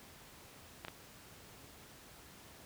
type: clicks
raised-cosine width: 0.3 ms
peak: -26 dBFS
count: 2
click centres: 0.849 / 0.883 s
effects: pink hiss -56 dBFS RMS until 2.65 s + high-pass 60 Hz 12 dB/octave